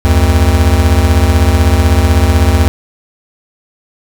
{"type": "beating tone pair", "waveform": "square", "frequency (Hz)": [72, 88], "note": ["D2", "F2"], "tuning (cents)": [-34, 14], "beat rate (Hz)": 16, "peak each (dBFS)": -10, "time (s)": [0.05, 2.68], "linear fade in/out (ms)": 0, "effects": []}